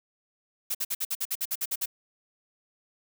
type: noise bursts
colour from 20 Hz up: blue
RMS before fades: -29 dBFS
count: 12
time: 0.7-1.859 s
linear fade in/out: 10 ms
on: 48 ms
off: 53 ms
effects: none